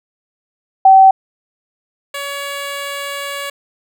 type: tone pair in turn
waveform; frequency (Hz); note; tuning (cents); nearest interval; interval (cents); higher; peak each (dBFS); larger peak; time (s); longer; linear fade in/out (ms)
sine / 10% pulse; 768 / 563.9; G5 / C#5; -36 / +30; perfect fourth; 534; first; -3 / -14; first; 0.85-1.11 / 2.14-3.5; second; 5
effects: none